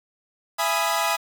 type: chord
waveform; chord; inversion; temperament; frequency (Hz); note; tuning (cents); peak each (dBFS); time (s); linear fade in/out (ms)
sawtooth; E major seventh; none; equal with one note detuned; 668.1 / 830.6 / 987.8 / 1244.5; E5 / G#5 / B5 / D#6; +23 / 0 / 0 / 0; -23; 0.58-1.17; 20
effects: 7-bit